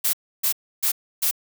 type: noise bursts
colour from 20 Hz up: blue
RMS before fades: -21 dBFS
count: 4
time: 0.04-1.312 s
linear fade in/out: 10 ms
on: 93 ms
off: 300 ms
effects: none